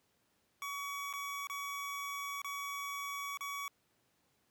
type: tone with dropouts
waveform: 25% pulse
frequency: 1130 Hz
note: C#6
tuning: 33 cents sharp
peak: -35 dBFS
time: 0.62-3.68 s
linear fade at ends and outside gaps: 1 ms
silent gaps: 1.128-1.136 / 1.471-1.498 / 2.418-2.445 / 3.373-3.408 s
effects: pink hiss -75 dBFS RMS until 4.5 s + high-pass 100 Hz 12 dB/octave